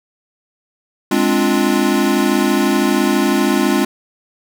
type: chord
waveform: square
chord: D half-diminished seventh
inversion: second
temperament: equal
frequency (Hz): 207.7 / 261.6 / 293.7 / 349.2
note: Ab3 / C4 / D4 / F4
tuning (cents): 0 / 0 / 0 / 0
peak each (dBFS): -19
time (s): 1.11-3.85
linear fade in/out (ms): 5
effects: none